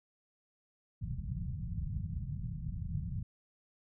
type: low-pass noise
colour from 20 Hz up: white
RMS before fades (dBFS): -38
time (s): 1.01-3.23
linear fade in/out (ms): 5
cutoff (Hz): 170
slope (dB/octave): 48
effects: none